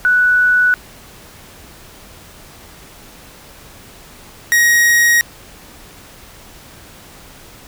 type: tone pair in turn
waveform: sine / 45% pulse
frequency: 1480 / 1887.4 Hz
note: F#6 / A#6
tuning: 0 / +21 cents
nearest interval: major third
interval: 421 cents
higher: second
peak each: -9 dBFS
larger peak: neither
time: 0.05-0.74 / 4.52-5.21 s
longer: neither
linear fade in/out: 0 ms
effects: pink hiss -40 dBFS RMS until 7.67 s